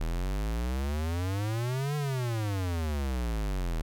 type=exponential two-way sweep; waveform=square; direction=up then down; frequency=38.89 to 150 to 38.89 Hz; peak=-29 dBFS; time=0-3.82 s; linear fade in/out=10 ms; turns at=1.96 s; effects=none